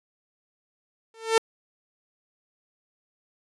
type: tone with exponential growth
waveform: sawtooth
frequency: 449.1 Hz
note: A4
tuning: 35 cents sharp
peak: -10 dBFS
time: 1.14-1.38 s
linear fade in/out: 2 ms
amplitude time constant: 52 ms
effects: resampled to 24000 Hz